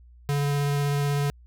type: tone with vibrato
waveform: square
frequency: 143.2 Hz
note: D3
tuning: 43 cents flat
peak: -23 dBFS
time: 0.29-1.3 s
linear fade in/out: 0 ms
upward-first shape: triangle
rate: 16 Hz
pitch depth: 11 cents each way
effects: added 60 Hz sine -48 dBFS peak until 1.46 s